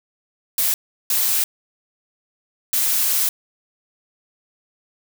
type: noise bursts at uneven times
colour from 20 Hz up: blue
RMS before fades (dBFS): -19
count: 3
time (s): 0.58-0.74 / 1.1-1.44 / 2.73-3.29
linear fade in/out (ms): 2
effects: none